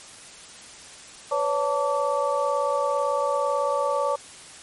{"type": "tone cluster", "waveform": "sine", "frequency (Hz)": [508, 566, 890, 1153], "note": ["B4", "C#5", "A5", "D6"], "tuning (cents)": [49, 36, 20, -32], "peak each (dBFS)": [-29, -24, -28, -27], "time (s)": [1.31, 4.16], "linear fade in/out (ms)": 10, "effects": ["white hiss -44 dBFS RMS until 4.62 s", "MP3 48 kbps"]}